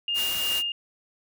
sine tone with tremolo, 2825 Hz, F7, 19 cents sharp, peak -23 dBFS, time 0.08-0.72 s, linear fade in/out 2 ms, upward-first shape triangle, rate 2.7 Hz, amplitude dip 40%
white noise, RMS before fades -32 dBFS, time 0.14-0.63 s, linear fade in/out 50 ms
effects none

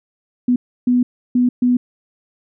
sine tone bursts at uneven times, 246.9 Hz, B3, in tune, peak -11 dBFS, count 4, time 0.48-0.56 / 0.87-1.03 / 1.35-1.49 / 1.62-1.77 s, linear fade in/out 5 ms, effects none

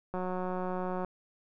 click train, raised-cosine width 1 ms, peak -22 dBFS, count 167, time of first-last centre 0.14-1.047 s, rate 183 Hz, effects none

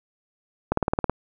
click train, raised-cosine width 1 ms, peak -7 dBFS, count 8, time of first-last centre 0.72-1.096 s, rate 18.6 Hz, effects none

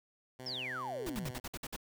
10% pulse tone with pitch glide, 127.9 to 125.41 Hz, C3 to B2, -39 to +27 cents, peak -37 dBFS, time 0.39-1.4 s, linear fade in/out 5 ms, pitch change -34 cents, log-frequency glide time 0.95-1.15 s
sine exponential sweep, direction down, 5588 to 118.1 Hz, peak -37 dBFS, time 0.46-1.31 s, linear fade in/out 5 ms
pink noise bursts, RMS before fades -41 dBFS, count 8, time 1.06-1.764 s, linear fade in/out 5 ms, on 39 ms, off 56 ms
effects none

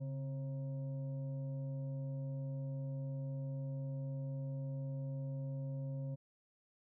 sine tone with frequency modulation, 138.59 Hz, C#3, in tune, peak -38 dBFS, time 0-6.16 s, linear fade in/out 20 ms, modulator 401 Hz, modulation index 0.46, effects none

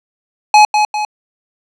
square tone with echo, 845 Hz, G#5, 30 cents sharp, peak -4 dBFS, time 0.54-0.65 s, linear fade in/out 2 ms, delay 200 ms, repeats 2, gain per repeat -6 dB, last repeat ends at 1.05 s, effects low-pass 6000 Hz 12 dB/octave

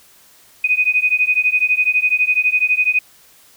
sine beating tone pair, 2489 / 2501 Hz, D#7 / D#7, 0 / +8 cents, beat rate 12 Hz, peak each -16 dBFS, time 0.64-2.99 s, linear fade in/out 5 ms, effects white hiss -49 dBFS RMS until 3.56 s

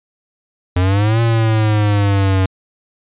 square exponential two-way sweep, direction up then down, 88.8 to 116.54 to 93.8 Hz, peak -12 dBFS, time 0.76-2.46 s, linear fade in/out 5 ms, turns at 1.21 s, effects resampled to 8000 Hz

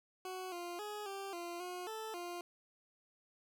20% pulse tone with pitch steps, 371.2 / 348.9 / 418.7 / 392.5 / 345.6 / 360 / 439.3 / 349.9 Hz, F#4 / F4 / G#4 / G4 / F4 / F#4 / A4 / F4, +6 / -2 / +14 / +2 / -18 / -47 / -3 / +3 cents, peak -37 dBFS, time 0.25-2.41 s, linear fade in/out 2 ms, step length 270 ms, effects none

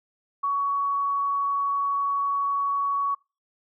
sine tone, 1122 Hz, C#6, 21 cents sharp, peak -22 dBFS, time 0.43-3.15 s, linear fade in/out 10 ms, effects noise-tail reverb RT60 0.3 s tail -25 dB re dry

